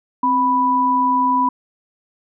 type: tone pair together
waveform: sine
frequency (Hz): 261.6 / 987.8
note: C4 / B5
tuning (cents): 0 / 0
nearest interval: octave + major seventh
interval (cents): 2300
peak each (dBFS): -21 / -14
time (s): 0.23-1.49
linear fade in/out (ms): 5
effects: none